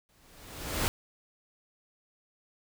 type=noise with exponential growth; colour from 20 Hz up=pink; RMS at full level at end=-27 dBFS; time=0.09-0.88 s; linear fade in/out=0 ms; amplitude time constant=170 ms; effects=none